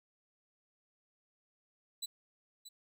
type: tone with echo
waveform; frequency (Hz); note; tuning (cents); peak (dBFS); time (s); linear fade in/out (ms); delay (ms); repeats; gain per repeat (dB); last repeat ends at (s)
25% pulse; 3976; B7; +11; -33; 2.02-2.06; 10; 630; 1; -12; 2.69
effects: none